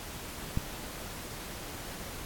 click, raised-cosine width 5 ms, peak -16 dBFS, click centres 0.574 s, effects pink hiss -42 dBFS RMS until 2.25 s + AAC 64 kbps

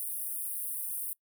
pink high-pass noise, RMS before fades -36 dBFS, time 0-1.13 s, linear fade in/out 0 ms, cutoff 9100 Hz, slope 96 dB/octave, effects noise-tail reverb RT60 0.1 s tail -23 dB re dry

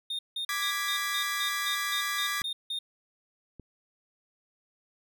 triangle tone bursts, 3664 Hz, A#7, 31 cents flat, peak -29 dBFS, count 11, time 0.1-2.79 s, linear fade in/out 5 ms, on 90 ms, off 170 ms
sawtooth chord, G# diminished, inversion second, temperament equal, 1174.7 / 1661.2 / 1975.5 Hz, D6 / G#6 / B6, 0 / 0 / 0 cents, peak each -30 dBFS, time 0.49-2.42 s, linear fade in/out 2 ms
clicks, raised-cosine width 3 ms, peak -32 dBFS, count 2, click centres 2.416 / 3.597 s
effects none

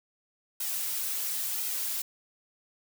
blue noise with flanger, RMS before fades -32 dBFS, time 0.6-2.02 s, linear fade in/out 5 ms, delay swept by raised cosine 1.7 to 5.9 ms, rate 0.96 Hz, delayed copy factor -0.65, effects none

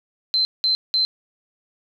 sine tone bursts, 4091 Hz, C8, 40 cents flat, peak -16 dBFS, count 3, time 0.34-1.05 s, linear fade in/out 0 ms, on 110 ms, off 190 ms, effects 9-bit

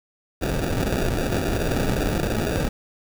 pink noise with sample-and-hold, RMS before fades -23 dBFS, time 0.41-2.69 s, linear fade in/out 10 ms, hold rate 1050 Hz, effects none

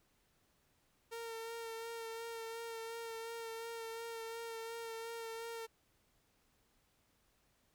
sawtooth tone with vibrato, 457.2 Hz, A#4, 34 cents flat, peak -39 dBFS, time 1.11-5.67 s, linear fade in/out 20 ms, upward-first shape sine, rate 2.8 Hz, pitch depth 22 cents each way, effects pink hiss -75 dBFS RMS until 7.74 s

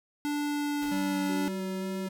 square tone with pitch glide, 292.6 to 289.2 Hz, D4 to D4, -6 to -27 cents, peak -29 dBFS, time 0.25-1.48 s, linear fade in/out 0 ms, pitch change -21 cents, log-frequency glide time 0.45-1.14 s
pink noise with exponential decay, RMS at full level -44 dBFS, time 0.82-1.38 s, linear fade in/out 1 ms, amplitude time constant 120 ms
square tone with vibrato, 191.5 Hz, G3, 40 cents flat, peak -33 dBFS, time 0.91-2.09 s, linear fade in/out 10 ms, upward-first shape square, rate 2.2 Hz, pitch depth 9 cents each way
sine tone, 370 Hz, F#4, in tune, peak -37 dBFS, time 1.29-2.07 s, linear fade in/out 5 ms
effects none

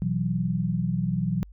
sine chord, B suspended fourth, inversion none, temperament just, 123.47 / 164.63 / 185.21 Hz, B2 / E3 / F#3, 0 / -2 / +2 cents, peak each -29 / -27 / -27 dBFS, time 0.02-1.43 s, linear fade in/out 0 ms, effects added 50 Hz sine -44 dBFS peak until 1.52 s

